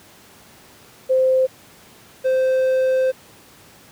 sine / triangle tone pair in turn, 520 / 520 Hz, C5 / C5, -11 / -11 cents, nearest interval unison, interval 0 cents, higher neither, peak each -13 dBFS, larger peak neither, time 1.09-1.47 / 2.24-3.12 s, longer second, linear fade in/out 20 ms, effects pink hiss -47 dBFS RMS until 3.91 s + high-pass 100 Hz 12 dB/octave

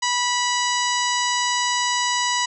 harmonic tone with a mistuned harmonic, 980 Hz, B5, 14 cents flat, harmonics 1 / 2 / 3 / 4 / 5 / 6 / 7 / 8, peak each -23 / -26 / -28 / -29 / -30 / -31 / -31 / -32 dBFS, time 0.02-2.46 s, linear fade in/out 10 ms, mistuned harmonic 7, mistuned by -23 cents, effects none

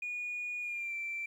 sine tone with pitch glide, 2450 to 2345 Hz, D#7 to D7, -27 to -3 cents, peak -34 dBFS, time 0.02-1.26 s, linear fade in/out 5 ms, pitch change -76 cents, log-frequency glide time 0.61-0.94 s, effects tanh soft clip ceiling -31 dBFS + 11-bit

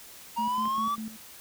triangle exponential sweep, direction up, 932.3 to 1174.7 Hz, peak -24 dBFS, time 0.36-0.96 s, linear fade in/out 20 ms
sine tone with tremolo, 220 Hz, A3, in tune, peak -33 dBFS, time 0.38-1.17 s, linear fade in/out 10 ms, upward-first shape square, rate 5 Hz, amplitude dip 75%
click, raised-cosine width 0.5 ms, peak -29 dBFS, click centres 0.655 s
effects white hiss -48 dBFS RMS until 1.4 s

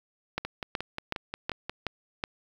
two click trains, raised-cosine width 0.3 ms, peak -13 / -17 dBFS, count 6 / 8, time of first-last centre 0.38-2.239 / 0.45-1.696 s, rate 2.69 / 5.62 Hz, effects 8-bit

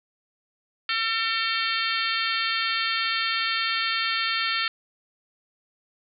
harmonic tone with a mistuned harmonic, 451.4 Hz, A4, 44 cents sharp, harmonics 3 / 4 / 5 / 6 / 7 / 8 / 9 / 10, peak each -29 / -30 / -31 / -32 / -32 / -33 / -34 / -34 dBFS, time 0.89-4.68 s, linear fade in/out 2 ms, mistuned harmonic 9, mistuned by +62 cents, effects none

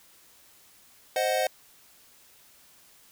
square chord, C diminished, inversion none, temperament equal, 523.3 / 622.3 / 740 Hz, C5 / Eb5 / Gb5, 0 / 0 / 0 cents, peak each -29 dBFS, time 1.16-1.47 s, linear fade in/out 2 ms, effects white hiss -57 dBFS RMS until 3.11 s

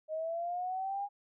sine linear sweep, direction up, 619 to 816 Hz, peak -33 dBFS, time 0.08-1.09 s, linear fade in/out 50 ms, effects none

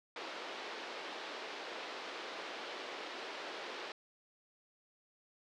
pink band-pass noise, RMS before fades -45 dBFS, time 0.16-3.92 s, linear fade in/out 2 ms, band 350 to 4500 Hz, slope 24 dB/octave, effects none

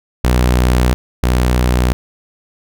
sawtooth tone pair in turn, 61.74 / 61.74 Hz, B1 / B1, 0 / 0 cents, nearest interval unison, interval 0 cents, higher neither, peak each -6 / -7 dBFS, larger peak first, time 0.24-0.94 / 1.23-1.93 s, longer neither, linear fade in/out 0 ms, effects none

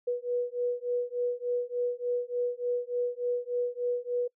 sine beating tone pair, 486.4 / 489.8 Hz, B4 / B4, -26 / -14 cents, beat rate 3.4 Hz, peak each -31 dBFS, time 0.07-4.28 s, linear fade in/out 10 ms, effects noise-tail reverb RT60 0.1 s tail -25 dB re dry

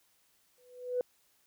sine tone with exponential growth, 496.5 Hz, B4, 9 cents sharp, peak -25 dBFS, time 0.58-1.01 s, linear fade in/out 1 ms, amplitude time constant 92 ms, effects tanh soft clip ceiling -21 dBFS + white hiss -70 dBFS RMS until 1.46 s

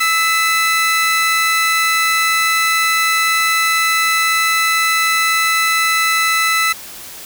30% pulse tone pair together, 1309 / 2007 Hz, E6 / B6, -13 / +27 cents, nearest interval perfect fifth, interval 740 cents, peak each -13 dBFS, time 0-6.73 s, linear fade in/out 10 ms, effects white hiss -33 dBFS RMS until 7.25 s

